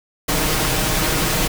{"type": "noise with comb filter", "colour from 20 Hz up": "pink", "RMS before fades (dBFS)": -19, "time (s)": [0.28, 1.48], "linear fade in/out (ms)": 10, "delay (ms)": 6.4, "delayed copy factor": 0.55, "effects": []}